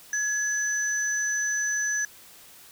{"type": "tone pair together", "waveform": "sine", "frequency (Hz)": [1687, 6027], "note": ["G#6", "F#8"], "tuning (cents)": [27, 31], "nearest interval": "octave + minor seventh", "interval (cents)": 2204, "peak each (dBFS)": [-26, -28], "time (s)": [0.13, 2.05], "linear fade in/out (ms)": 2, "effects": ["white hiss -50 dBFS RMS until 2.71 s"]}